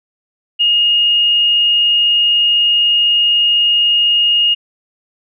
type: tone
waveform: sine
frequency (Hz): 2854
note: F7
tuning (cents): +37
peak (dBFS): -9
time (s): 0.59-4.55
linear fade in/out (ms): 20
effects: none